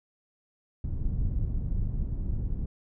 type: low-pass noise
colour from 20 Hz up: pink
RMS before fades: -29 dBFS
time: 0.84-2.66 s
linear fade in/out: 2 ms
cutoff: 120 Hz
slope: 12 dB/octave
effects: none